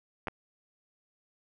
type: clicks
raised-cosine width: 0.5 ms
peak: -19 dBFS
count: 2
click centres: 0.272 / 0.283 s
effects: none